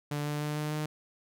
sawtooth tone with pitch steps, 146.83 / 148.19 / 149.57 / 150.96 / 152.36 Hz, D3 / D3 / D3 / D3 / D#3, 0 / +16 / +32 / +48 / -36 cents, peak -27 dBFS, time 0.11-0.86 s, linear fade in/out 5 ms, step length 150 ms, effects none

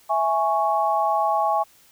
sine chord, C# minor, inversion first, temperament equal, 659.3 / 830.6 / 1108.7 Hz, E5 / G#5 / C#6, 0 / 0 / 0 cents, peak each -24 / -21 / -24 dBFS, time 0.09-1.64 s, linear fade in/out 20 ms, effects white hiss -55 dBFS RMS until 1.91 s

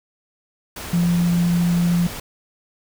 sine tone in noise, 173.1 Hz, F3, 15 cents flat, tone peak -15 dBFS, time 0.93-2.07 s, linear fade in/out 5 ms, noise pink, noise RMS -32 dBFS, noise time 0.76-2.2 s, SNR +14 dB, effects none

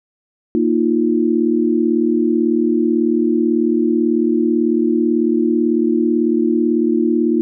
sine chord, Bb suspended fourth, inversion none, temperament equal, 233.1 / 311.1 / 349.2 Hz, Bb3 / Eb4 / F4, 0 / 0 / 0 cents, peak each -17 dBFS, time 0.55-7.41 s, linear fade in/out 0 ms, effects none

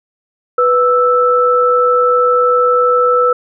sine tone pair together, 493.9 / 1318.6 Hz, B4 / E6, 0 / 0 cents, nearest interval octave + perfect fourth, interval 1700 cents, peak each -11 dBFS, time 0.58-3.33 s, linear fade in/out 5 ms, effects none

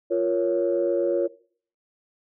sine chord, Bb minor, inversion second, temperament equal, 349.2 / 466.2 / 554.4 Hz, F4 / Bb4 / Db5, 0 / 0 / 0 cents, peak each -23 / -26 / -23 dBFS, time 0.1-1.28 s, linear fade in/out 20 ms, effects noise-tail reverb RT60 0.5 s tail -19 dB re dry + tanh soft clip ceiling -12 dBFS

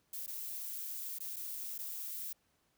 violet noise with dropouts, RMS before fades -42 dBFS, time 0.13-2.33 s, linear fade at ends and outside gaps 5 ms, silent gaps 0.264-0.277 / 1.187-1.203 / 1.361-1.365 / 1.78-1.788 s, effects pink hiss -75 dBFS RMS until 2.77 s + high-pass 60 Hz 12 dB/octave

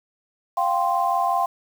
sine chord, F suspended second, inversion none, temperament equal, 698.5 / 784 / 1046.5 Hz, F5 / G5 / C6, 0 / 0 / 0 cents, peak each -23 dBFS, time 0.57-1.46 s, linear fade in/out 5 ms, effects 7-bit

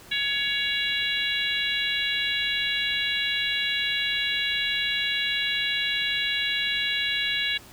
harmonic tone, 560 Hz, C#5, 18 cents sharp, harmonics 3 / 4 / 5 / 6 / 7, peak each -30 / -30 / -30 / -30 / -30 dBFS, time 0.11-7.58 s, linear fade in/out 10 ms, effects pink hiss -48 dBFS RMS until 7.72 s

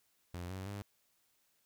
sawtooth tone with pitch steps, 88.1 / 94.42 / 101.2 Hz, F2 / F#2 / G#2, +16 / +36 / -44 cents, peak -37 dBFS, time 0.34-0.82 s, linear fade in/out 0 ms, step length 160 ms, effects white hiss -75 dBFS RMS until 1.65 s

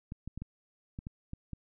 clicks, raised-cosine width 5 ms, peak -27 dBFS, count 8, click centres 0.121 / 0.276 / 0.376 / 0.42 / 0.989 / 1.069 / 1.334 / 1.533 s, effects none

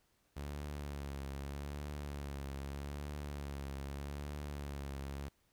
sawtooth tone with vibrato, 71 Hz, C#2, 42 cents sharp, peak -37 dBFS, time 0.36-5.29 s, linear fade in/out 10 ms, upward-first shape triangle, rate 0.81 Hz, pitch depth 61 cents each way, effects pink hiss -75 dBFS RMS until 5.52 s

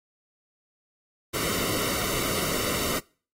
pink noise with comb filter, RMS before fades -28 dBFS, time 1.33-3 s, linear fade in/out 20 ms, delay 1.2 ms, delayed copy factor -0.7, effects noise-tail reverb RT60 0.4 s tail -24 dB re dry + AAC 48 kbps

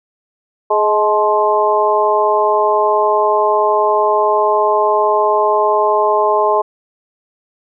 harmonic tone with a mistuned harmonic, 210.2 Hz, G#3, 21 cents sharp, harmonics 2 / 3 / 4 / 5, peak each -16 / -16 / -16 / -16 dBFS, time 0.7-6.62 s, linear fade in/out 10 ms, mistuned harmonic 4, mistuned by +42 cents, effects none

